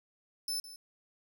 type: tone with echo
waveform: sawtooth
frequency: 5270 Hz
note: E8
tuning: 1 cent flat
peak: -30 dBFS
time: 0.48-0.6 s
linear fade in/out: 2 ms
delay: 160 ms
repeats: 1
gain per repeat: -14 dB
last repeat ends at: 0.76 s
effects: none